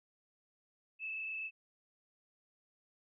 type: tone with frequency modulation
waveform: sine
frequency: 2614 Hz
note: E7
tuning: 15 cents flat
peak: -38 dBFS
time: 0.99-1.51 s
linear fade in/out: 50 ms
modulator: 27.9 Hz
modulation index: 1.7
effects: none